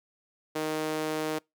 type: tone with high-pass filter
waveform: sawtooth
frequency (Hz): 155.56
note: D#3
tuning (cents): 0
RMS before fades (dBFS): -31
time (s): 0.55-1.39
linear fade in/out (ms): 10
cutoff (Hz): 390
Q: 1.8
effects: noise-tail reverb RT60 0.2 s tail -26 dB re dry